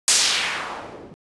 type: noise with low-pass filter sweep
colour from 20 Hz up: blue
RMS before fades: -23 dBFS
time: 0.08-1.14 s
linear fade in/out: 0 ms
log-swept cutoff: 8100 to 260 Hz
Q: 1.2
effects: resampled to 24000 Hz